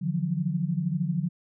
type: tone cluster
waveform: sine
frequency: 148 / 170 / 182.8 Hz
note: D3 / F3 / F#3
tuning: +14 / -46 / -21 cents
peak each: -29 dBFS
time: 0.01-1.29 s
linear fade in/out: 20 ms
effects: none